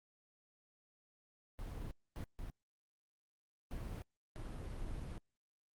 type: noise bursts at uneven times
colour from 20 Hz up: brown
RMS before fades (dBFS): -44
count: 5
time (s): 1.59-1.91 / 2.16-2.24 / 2.39-2.5 / 3.71-4.02 / 4.36-5.18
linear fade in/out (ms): 0
effects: Opus 32 kbps